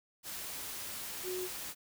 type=tone in noise; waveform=sine; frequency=367 Hz; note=F#4; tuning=14 cents flat; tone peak=-36 dBFS; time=1.23-1.49 s; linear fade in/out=50 ms; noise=white; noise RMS=-42 dBFS; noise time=0.23-1.75 s; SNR=+3 dB; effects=none